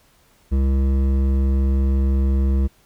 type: tone with hard clipping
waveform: triangle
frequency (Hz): 67.1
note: C2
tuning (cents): +44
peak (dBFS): -17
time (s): 0.51-2.68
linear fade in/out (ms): 20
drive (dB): 15
effects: pink hiss -57 dBFS RMS until 2.85 s